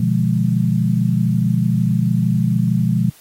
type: chord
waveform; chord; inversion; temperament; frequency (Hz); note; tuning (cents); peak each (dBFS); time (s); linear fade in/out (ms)
sine; B diminished seventh; none; equal with one note detuned; 123.47 / 150 / 174.61 / 207.7; B2 / D3 / F3 / Ab3; 0 / +37 / 0 / 0; -18 / -23 / -18 / -20; 0-3.1; 5
effects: white hiss -48 dBFS RMS until 3.2 s + AAC 48 kbps